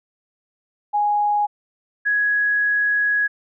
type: tone pair in turn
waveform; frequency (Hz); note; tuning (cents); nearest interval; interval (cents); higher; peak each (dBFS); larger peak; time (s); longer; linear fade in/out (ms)
sine; 829 / 1669.5; G#5 / G#6; -3 / +9; octave; 1212; second; -16; neither; 0.93-1.47 / 2.05-3.28; second; 20
effects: none